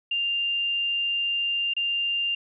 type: tone with dropouts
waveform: sine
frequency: 2794 Hz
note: F7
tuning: in tune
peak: -23 dBFS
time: 0.11-2.35 s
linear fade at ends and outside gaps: 5 ms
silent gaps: 1.737-1.765 s
effects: none